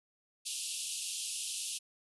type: band-pass noise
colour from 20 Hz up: white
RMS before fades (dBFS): -39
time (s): 0.45-1.79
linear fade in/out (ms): 20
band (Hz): 2600 to 11000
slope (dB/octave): 96
effects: none